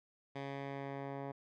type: tone with low-pass filter sweep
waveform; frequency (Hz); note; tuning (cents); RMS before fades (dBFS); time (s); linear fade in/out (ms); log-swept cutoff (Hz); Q
10% pulse; 138.59; C#3; 0; -43; 0.35-1.32; 10; 3100 to 1200; 1
effects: none